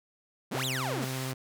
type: exponential two-way sweep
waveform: sawtooth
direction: up then down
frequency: 149.4 to 4100 to 193 Hz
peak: -28 dBFS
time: 0.51-1.05 s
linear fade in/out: 10 ms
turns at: 0.65 s
type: tone with vibrato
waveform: sawtooth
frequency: 130.81 Hz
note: C3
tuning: in tune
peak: -29 dBFS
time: 0.54-1.34 s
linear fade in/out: 10 ms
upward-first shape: triangle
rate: 15 Hz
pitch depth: 17 cents each way
type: band-pass noise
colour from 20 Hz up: pink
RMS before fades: -41 dBFS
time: 1.01-1.33 s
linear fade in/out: 20 ms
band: 1200 to 16000 Hz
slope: 12 dB/octave
effects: none